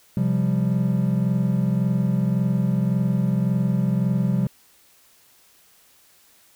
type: chord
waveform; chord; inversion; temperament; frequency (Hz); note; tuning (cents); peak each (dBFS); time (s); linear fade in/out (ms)
triangle; C suspended fourth; none; just; 130.81 / 174.42 / 196.22; C3 / F3 / G3; 0 / -2 / +2; -21; 0.17-4.47; 2
effects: white hiss -56 dBFS RMS until 6.55 s